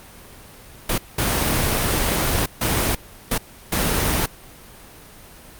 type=noise bursts at uneven times; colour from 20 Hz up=pink; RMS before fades=-20 dBFS; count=5; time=0.89-0.98 / 1.18-2.46 / 2.61-2.95 / 3.31-3.38 / 3.72-4.26 s; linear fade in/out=5 ms; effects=pink hiss -43 dBFS RMS until 5.59 s + Opus 32 kbps